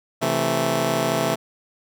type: chord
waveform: 10% pulse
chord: A minor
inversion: first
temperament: just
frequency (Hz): 132 / 165 / 220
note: C3 / E3 / A3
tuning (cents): +16 / +2 / 0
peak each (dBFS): -17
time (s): 0.21-1.36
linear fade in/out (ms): 20
effects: none